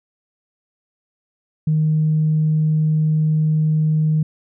sine tone, 155.3 Hz, D#3, 3 cents flat, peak -13 dBFS, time 1.67-4.23 s, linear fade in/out 5 ms, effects tanh soft clip ceiling -9 dBFS

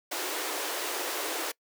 pink high-pass noise, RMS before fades -33 dBFS, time 0.11-1.52 s, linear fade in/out 10 ms, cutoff 300 Hz, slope 96 dB/octave, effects noise-tail reverb RT60 0.1 s tail -24 dB re dry

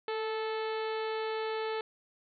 harmonic tone with a mistuned harmonic, 437 Hz, A4, 12 cents flat, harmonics 1 / 2 / 3 / 4 / 5 / 6 / 7 / 8 / 9 / 10, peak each -33 / -39 / -43 / -45 / -47 / -49 / -50 / -51 / -52 / -53 dBFS, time 0.08-1.81 s, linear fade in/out 2 ms, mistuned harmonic 1, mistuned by +20 cents, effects none

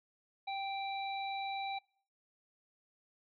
harmonic tone, 784 Hz, G5, in tune, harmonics 1 / 3 / 5, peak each -37 / -45 / -46 dBFS, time 0.47-1.79 s, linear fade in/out 10 ms, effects noise-tail reverb RT60 0.5 s tail -24 dB re dry

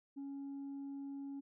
sine tone, 277.7 Hz, C#4, 3 cents sharp, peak -40 dBFS, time 0.16-1.41 s, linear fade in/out 20 ms, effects tanh soft clip ceiling -41 dBFS

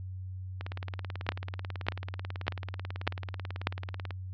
two click trains, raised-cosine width 0.3 ms, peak -22 / -9 dBFS, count 65 / 5, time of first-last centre 0.61-4.107 / 1.29-3.671 s, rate 18.3 / 1.68 Hz, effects added 93 Hz sine -37 dBFS peak until 4.33 s + low-pass 4000 Hz 12 dB/octave

